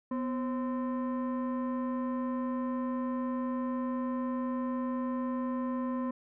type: tone with frequency modulation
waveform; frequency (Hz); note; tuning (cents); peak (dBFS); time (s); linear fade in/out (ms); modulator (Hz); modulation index
sine; 249; B3; +14; -29; 0.11-6.11; 5; 782; 0.69
effects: tanh soft clip ceiling -26 dBFS